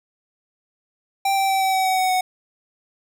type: tone with pitch steps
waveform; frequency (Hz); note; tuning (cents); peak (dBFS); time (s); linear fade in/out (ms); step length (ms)
square; 784 / 777.7 / 771.4 / 765.2 / 759 / 752.9 / 746.9 / 740.9; G5 / G5 / G5 / G5 / F#5 / F#5 / F#5 / F#5; 0 / -14 / -28 / -42 / +44 / +30 / +16 / +2; -18; 1.25-2.21; 5; 120
effects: none